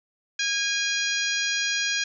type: harmonic tone with a mistuned harmonic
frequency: 819 Hz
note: G#5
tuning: 24 cents flat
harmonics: 2 / 3 / 4 / 5 / 6 / 7 / 8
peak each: -28 / -30 / -31 / -32 / -33 / -33 / -34 dBFS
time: 0.39-2.04 s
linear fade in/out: 5 ms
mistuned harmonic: 8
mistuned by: +15 cents
effects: none